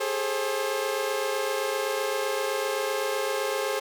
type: tone cluster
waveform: sawtooth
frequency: 404.1 / 431.9 / 533 Hz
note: G#4 / A4 / C5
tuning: -47 / -32 / +32 cents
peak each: -28 / -27 / -25 dBFS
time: 0-3.8 s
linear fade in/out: 10 ms
effects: none